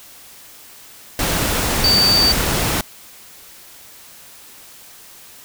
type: tone in noise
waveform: sine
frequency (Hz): 4604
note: D8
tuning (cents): -35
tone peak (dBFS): -12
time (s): 1.84-2.32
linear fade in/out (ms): 2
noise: pink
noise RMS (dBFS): -19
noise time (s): 1.19-2.81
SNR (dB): +4
effects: white hiss -42 dBFS RMS until 5.44 s